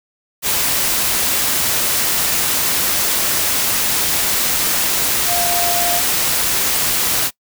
sine tone in noise, 698.5 Hz, F5, in tune, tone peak -20 dBFS, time 5.26-6.02 s, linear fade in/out 50 ms, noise white, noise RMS -17 dBFS, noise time 0.42-7.31 s, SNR -6 dB, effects noise-tail reverb RT60 0.1 s tail -23 dB re dry

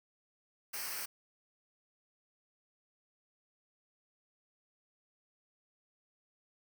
white noise with comb filter, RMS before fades -40 dBFS, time 0.73-1.06 s, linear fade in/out 10 ms, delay 0.28 ms, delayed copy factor -0.7, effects none

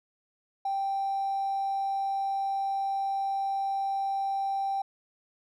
triangle tone with hard clipping, 784 Hz, G5, in tune, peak -27 dBFS, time 0.65-4.82 s, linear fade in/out 5 ms, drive 3 dB, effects none

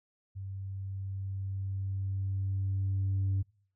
sine tone with level ramp, 96.8 Hz, G2, 21 cents flat, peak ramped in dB -37 to -24 dBFS, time 0.35-3.43 s, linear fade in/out 20 ms, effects noise-tail reverb RT60 0.5 s tail -26 dB re dry + tanh soft clip ceiling -25 dBFS

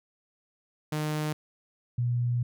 sawtooth / sine tone pair in turn, 152.6 / 121.12 Hz, D#3 / B2, -33 / -33 cents, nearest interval major third, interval 400 cents, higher first, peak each -24 dBFS, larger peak neither, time 0.92-1.33 / 1.98-2.43 s, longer second, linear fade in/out 5 ms, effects none

